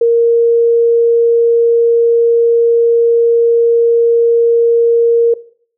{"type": "tone", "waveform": "sine", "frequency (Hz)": 466.2, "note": "A#4", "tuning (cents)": 0, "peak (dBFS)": -6, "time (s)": [0.01, 5.34], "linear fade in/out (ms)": 5, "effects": ["noise-tail reverb RT60 0.5 s tail -18 dB re dry"]}